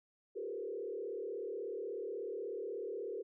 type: tone with frequency modulation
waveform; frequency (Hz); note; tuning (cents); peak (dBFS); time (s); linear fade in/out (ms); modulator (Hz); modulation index
sine; 430; A4; -40; -38; 0.35-3.23; 20; 36.4; 1.7
effects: none